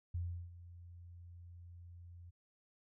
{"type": "tone with ADSR envelope", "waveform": "sine", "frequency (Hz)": 86.9, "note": "F2", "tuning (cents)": -8, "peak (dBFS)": -35, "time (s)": [0.14, 2.31], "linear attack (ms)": 8, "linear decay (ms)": 350, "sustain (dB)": -16, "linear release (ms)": 18, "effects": []}